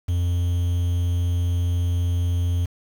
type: tone with quantisation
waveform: triangle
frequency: 87.6 Hz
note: F2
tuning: 6 cents sharp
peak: -17 dBFS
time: 0.08-2.66 s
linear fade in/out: 10 ms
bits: 7
effects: none